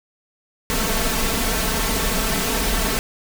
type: noise with comb filter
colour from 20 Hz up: pink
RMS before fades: -21 dBFS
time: 0.7-2.99 s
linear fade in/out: 0 ms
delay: 4.5 ms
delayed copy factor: +0.85
effects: none